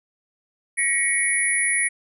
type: tone cluster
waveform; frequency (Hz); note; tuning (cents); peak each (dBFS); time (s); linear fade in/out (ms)
sine; 1925 / 2232 / 10000; B6 / C#7 / D#9; -45 / +11 / +8; -23; 0.77-1.89; 20
effects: none